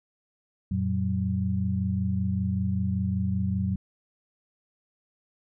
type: tone cluster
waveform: sine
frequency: 90.9 / 116.1 / 189.2 Hz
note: F#2 / A#2 / F#3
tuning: -30 / -7 / +39 cents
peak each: -28 / -31 / -27 dBFS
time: 0.71-3.76 s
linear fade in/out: 5 ms
effects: none